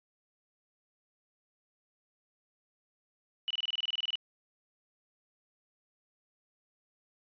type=tone bursts; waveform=sine; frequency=2960 Hz; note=F#7; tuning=in tune; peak=-29 dBFS; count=14; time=3.48-4.155 s; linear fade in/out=0 ms; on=25 ms; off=25 ms; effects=resampled to 11025 Hz